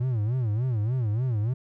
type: tone with vibrato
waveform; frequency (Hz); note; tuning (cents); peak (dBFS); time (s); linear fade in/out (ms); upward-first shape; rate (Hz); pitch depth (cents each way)
triangle; 116.3; A#2; -4; -21; 0-1.54; 10; sine; 3.4; 210
effects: none